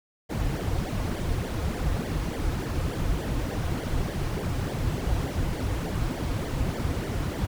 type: noise with flanger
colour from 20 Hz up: brown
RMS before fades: -28 dBFS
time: 0.29-7.47 s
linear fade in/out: 20 ms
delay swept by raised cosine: 0.75 to 5.25 ms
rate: 3.4 Hz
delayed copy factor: -0.85
effects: none